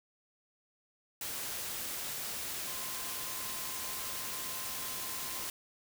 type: tone in noise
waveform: sine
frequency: 1043 Hz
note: C6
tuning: 6 cents flat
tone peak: -50 dBFS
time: 2.67-5.47 s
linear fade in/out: 2 ms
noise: white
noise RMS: -39 dBFS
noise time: 1.21-5.5 s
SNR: -14 dB
effects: none